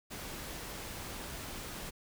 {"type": "noise", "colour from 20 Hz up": "pink", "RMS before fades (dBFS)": -43, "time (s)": [0.1, 1.91], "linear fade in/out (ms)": 20, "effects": []}